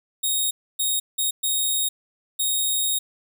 10% pulse tone bursts at uneven times, 3736 Hz, A#7, 3 cents sharp, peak -13 dBFS, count 5, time 0.23-0.51 / 0.79-1 / 1.18-1.31 / 1.43-1.89 / 2.39-2.99 s, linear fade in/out 10 ms, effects none

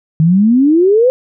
sine exponential sweep, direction up, 153.3 to 523.3 Hz, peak -6 dBFS, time 0.2-1.1 s, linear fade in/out 0 ms, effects none

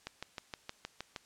click train, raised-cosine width 0.2 ms, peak -22 dBFS, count 8, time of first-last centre 0.07-1.162 s, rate 6.41 Hz, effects white hiss -64 dBFS RMS until 1.25 s + low-pass 8000 Hz 12 dB/octave

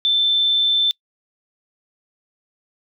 sine tone, 3541 Hz, A7, 10 cents sharp, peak -14 dBFS, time 0.05-0.91 s, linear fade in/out 0 ms, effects noise-tail reverb RT60 0.1 s tail -25 dB re dry

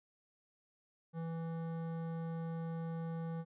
sine tone with hard clipping, 164.81 Hz, E3, in tune, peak -40 dBFS, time 1.13-3.45 s, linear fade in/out 50 ms, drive 14 dB, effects resampled to 8000 Hz

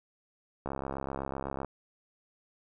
click train, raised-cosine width 1 ms, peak -21 dBFS, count 68, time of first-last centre 0.66-1.647 s, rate 67.9 Hz, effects none

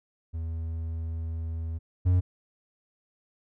triangle tone pair in turn, 81.6 / 90.35 Hz, E2 / F#2, -17 / -41 cents, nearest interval major second, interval 176 cents, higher second, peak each -28 / -17 dBFS, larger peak second, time 0.33-1.79 / 2.05-2.21 s, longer first, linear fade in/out 20 ms, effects none

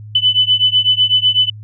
sine beating tone pair, 3000 / 3008 Hz, F#7 / F#7, +23 / +28 cents, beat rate 8 Hz, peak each -13 dBFS, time 0.15-1.5 s, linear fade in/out 5 ms, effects added 106 Hz sine -30 dBFS peak until 1.63 s

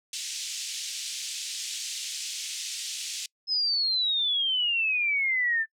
white band-pass noise, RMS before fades -35 dBFS, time 0.13-3.26 s, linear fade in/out 2 ms, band 2700 to 7600 Hz, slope 24 dB/octave
sine exponential sweep, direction down, 5170 to 1760 Hz, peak -23 dBFS, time 3.47-5.66 s, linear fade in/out 50 ms
effects noise-tail reverb RT60 0.1 s tail -26 dB re dry

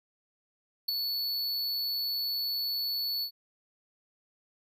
square tone with ADSR envelope, 4435 Hz, C#8, in tune, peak -24 dBFS, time 0.88-3.31 s, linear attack 9 ms, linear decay 7 ms, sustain -6 dB, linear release 82 ms, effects none

